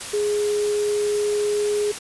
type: tone in noise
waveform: sine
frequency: 415.3 Hz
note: G#4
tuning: in tune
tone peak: -19 dBFS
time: 0.13-1.92 s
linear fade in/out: 10 ms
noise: white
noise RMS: -32 dBFS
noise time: 0-1.99 s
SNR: +10 dB
effects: resampled to 24000 Hz